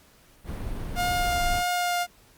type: noise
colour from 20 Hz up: brown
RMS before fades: -31 dBFS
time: 0.44-1.64 s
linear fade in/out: 50 ms
type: tone with vibrato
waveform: sawtooth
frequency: 709 Hz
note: F5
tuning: 26 cents sharp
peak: -20 dBFS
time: 0.95-2.07 s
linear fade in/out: 50 ms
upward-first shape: triangle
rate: 1.7 Hz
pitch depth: 11 cents each way
effects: pink hiss -57 dBFS RMS until 2.37 s + Opus 48 kbps